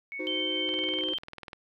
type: tone with tremolo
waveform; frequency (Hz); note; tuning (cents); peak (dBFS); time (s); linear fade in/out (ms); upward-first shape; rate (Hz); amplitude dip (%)
sine; 2217; C#7; 0; -34; 0.12-1.01; 0; sine; 4.5; 45
type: chord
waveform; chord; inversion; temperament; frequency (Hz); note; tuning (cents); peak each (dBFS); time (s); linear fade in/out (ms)
triangle; C diminished; first; equal with one note detuned; 311.1 / 370 / 518.1; Eb4 / Gb4 / C5; 0 / 0 / -17; -34 / -35 / -36; 0.19-1.14; 10
type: tone with pitch glide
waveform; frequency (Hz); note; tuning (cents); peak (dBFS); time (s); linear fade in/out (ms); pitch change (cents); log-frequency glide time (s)
sine; 3112 to 3135; G7 to G7; -13 to -1; -29; 0.27-1.18; 0; +12; 0.65-1.06
type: click train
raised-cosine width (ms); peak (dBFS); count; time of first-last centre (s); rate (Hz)
0.3; -25; 18; 0.69-1.532; 20.2
effects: none